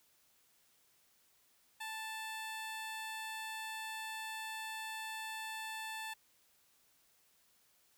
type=tone; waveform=15% pulse; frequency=880 Hz; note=A5; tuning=in tune; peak=-35 dBFS; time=1.8-6.14 s; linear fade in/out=10 ms; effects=white hiss -71 dBFS RMS until 7.97 s